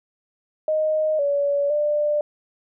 sine tone with pitch steps, 621 / 569 / 594 Hz, D#5 / C#5 / D5, -3 / +45 / +20 cents, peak -18 dBFS, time 0.68-2.21 s, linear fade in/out 2 ms, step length 510 ms, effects none

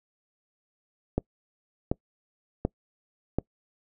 click train, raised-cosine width 2 ms, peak -11 dBFS, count 4, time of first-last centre 1.18-3.386 s, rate 1.36 Hz, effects noise-tail reverb RT60 0.1 s tail -25 dB re dry

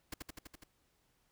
pink noise with echo, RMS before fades -41 dBFS, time 0.12-0.14 s, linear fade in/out 5 ms, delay 83 ms, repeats 6, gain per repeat -2 dB, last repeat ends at 0.638 s, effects pink hiss -75 dBFS RMS until 1.31 s

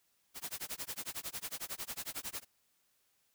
white noise with tremolo, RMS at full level -39 dBFS, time 0.34-2.45 s, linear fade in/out 50 ms, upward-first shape sine, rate 11 Hz, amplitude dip 100%, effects white hiss -75 dBFS RMS until 3.34 s

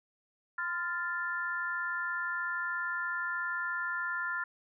sine chord, F major, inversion second, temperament equal with one note detuned, 1027.3 / 1396.9 / 1760 Hz, C6 / F6 / A6, -32 / 0 / 0 cents, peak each -40 / -34 / -36 dBFS, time 0.58-4.44 s, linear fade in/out 5 ms, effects none

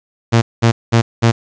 sawtooth tone bursts, 115.8 Hz, A#2, 11 cents flat, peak -4 dBFS, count 4, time 0.32-1.32 s, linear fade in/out 20 ms, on 100 ms, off 200 ms, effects resampled to 16000 Hz + 7-bit

